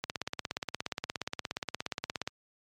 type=click train; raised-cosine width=0.2 ms; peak=-15 dBFS; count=39; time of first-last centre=0.04-2.275 s; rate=17 Hz; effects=high-pass 80 Hz 12 dB/octave + MP3 96 kbps